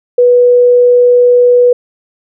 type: tone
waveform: sine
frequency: 490 Hz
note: B4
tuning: 14 cents flat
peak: -3 dBFS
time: 0.18-1.73 s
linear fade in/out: 5 ms
effects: none